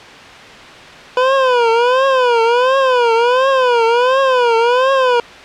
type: tone with vibrato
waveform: 25% pulse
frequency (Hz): 496.2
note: B4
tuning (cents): +8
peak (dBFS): -6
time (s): 1.17-5.2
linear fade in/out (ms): 2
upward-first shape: triangle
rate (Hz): 1.4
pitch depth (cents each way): 170
effects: white hiss -34 dBFS RMS until 5.44 s + low-pass 3000 Hz 12 dB/octave